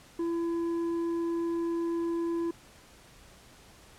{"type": "tone with tanh clipping", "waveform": "triangle", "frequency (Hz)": 336.5, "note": "E4", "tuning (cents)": 36, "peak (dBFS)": -29, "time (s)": [0.19, 2.51], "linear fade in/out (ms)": 5, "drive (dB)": 10, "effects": ["pink hiss -55 dBFS RMS until 3.98 s", "low-pass 11000 Hz 12 dB/octave"]}